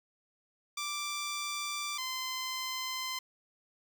10% pulse tone pair in turn, 1174.7 / 1033.4 Hz, D6 / C6, 0 / -22 cents, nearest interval major second, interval 222 cents, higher first, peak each -26 dBFS, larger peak neither, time 0.77-1.98 / 1.98-3.19 s, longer neither, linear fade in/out 5 ms, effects none

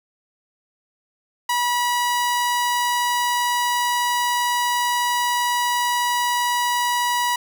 sawtooth tone, 971 Hz, B5, 30 cents flat, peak -15 dBFS, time 1.49-7.36 s, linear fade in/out 5 ms, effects none

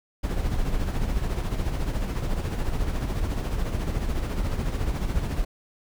brown noise with tremolo, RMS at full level -24 dBFS, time 0.23-5.45 s, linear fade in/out 10 ms, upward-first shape sine, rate 14 Hz, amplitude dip 50%, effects none

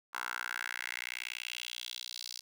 10% pulse tone with high-pass filter sweep, 60.6 Hz, B1, 32 cents flat, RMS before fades -41 dBFS, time 0.13-2.41 s, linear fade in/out 20 ms, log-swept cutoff 1200 to 4800 Hz, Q 3.5, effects none

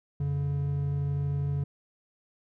triangle tone pair together, 89.4 / 141.91 Hz, F2 / C#3, +41 / +41 cents, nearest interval minor sixth, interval 800 cents, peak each -32 / -25 dBFS, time 0.2-1.64 s, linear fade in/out 5 ms, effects none

